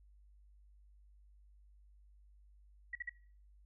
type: tone bursts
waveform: sine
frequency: 1928 Hz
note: B6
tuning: 42 cents flat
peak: -38 dBFS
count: 3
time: 2.93-3.095 s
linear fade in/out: 5 ms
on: 23 ms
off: 48 ms
effects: noise-tail reverb RT60 0.5 s tail -21 dB re dry + added 50 Hz sine -60 dBFS peak until 3.65 s